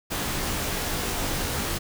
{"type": "noise with comb filter", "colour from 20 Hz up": "pink", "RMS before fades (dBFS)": -28, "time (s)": [0.1, 1.79], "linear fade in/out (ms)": 20, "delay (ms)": 19, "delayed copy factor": -0.9, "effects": []}